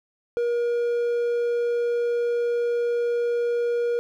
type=tone; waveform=triangle; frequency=475.8 Hz; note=A#4; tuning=35 cents sharp; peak=-19 dBFS; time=0.37-3.99 s; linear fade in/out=0 ms; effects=none